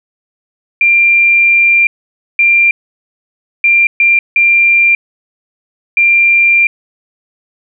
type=tone bursts at uneven times; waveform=sine; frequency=2380 Hz; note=D7; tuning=22 cents sharp; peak=-5 dBFS; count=6; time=0.81-1.87 / 2.39-2.71 / 3.64-3.87 / 4-4.19 / 4.36-4.95 / 5.97-6.67 s; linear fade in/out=2 ms; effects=none